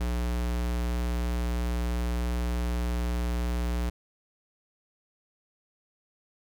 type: tone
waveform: square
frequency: 59.8 Hz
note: A#1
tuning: 45 cents sharp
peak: -27 dBFS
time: 0-3.9 s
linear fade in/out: 10 ms
effects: none